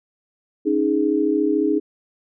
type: chord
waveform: sine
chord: C# suspended second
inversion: none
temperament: equal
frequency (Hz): 277.2 / 311.1 / 415.3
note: C#4 / D#4 / G#4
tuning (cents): 0 / 0 / 0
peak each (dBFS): -23 / -19 / -21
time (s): 0.65-1.8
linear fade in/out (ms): 20
effects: none